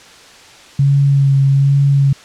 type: tone with vibrato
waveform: sine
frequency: 138.59 Hz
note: C#3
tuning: in tune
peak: -8 dBFS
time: 0.79-2.13 s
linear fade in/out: 5 ms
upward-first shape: sine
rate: 1.2 Hz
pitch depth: 20 cents each way
effects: white hiss -40 dBFS RMS until 2.24 s + low-pass 6000 Hz 12 dB/octave